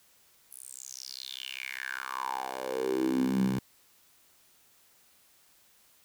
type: tone with high-pass filter sweep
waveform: 10% pulse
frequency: 65.1 Hz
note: C2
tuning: 8 cents flat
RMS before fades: -33 dBFS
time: 0.51-3.59 s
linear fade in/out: 5 ms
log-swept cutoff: 11000 to 150 Hz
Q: 6.5
effects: white hiss -63 dBFS RMS until 6.04 s